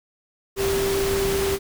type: tone in noise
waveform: sine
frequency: 392 Hz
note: G4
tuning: in tune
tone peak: -21 dBFS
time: 0.56-1.59 s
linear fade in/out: 50 ms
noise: pink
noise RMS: -27 dBFS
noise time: 0.56-1.59 s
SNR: +3 dB
effects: none